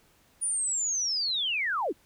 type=linear sweep; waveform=sine; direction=down; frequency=9660 to 230.2 Hz; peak=-26 dBFS; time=0.41-1.93 s; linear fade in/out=20 ms; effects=pink hiss -63 dBFS RMS until 2.05 s